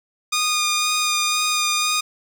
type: tone with vibrato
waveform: 10% pulse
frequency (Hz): 1224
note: D#6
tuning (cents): -29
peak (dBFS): -10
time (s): 0.32-2.01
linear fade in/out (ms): 10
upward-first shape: sine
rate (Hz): 2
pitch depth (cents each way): 13
effects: none